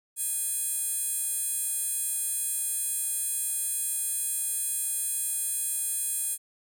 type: tone with high-pass filter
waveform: 15% pulse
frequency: 830.6 Hz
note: G#5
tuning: in tune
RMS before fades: -30 dBFS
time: 0.16-6.38 s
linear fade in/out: 50 ms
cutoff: 9600 Hz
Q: 3.3
effects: none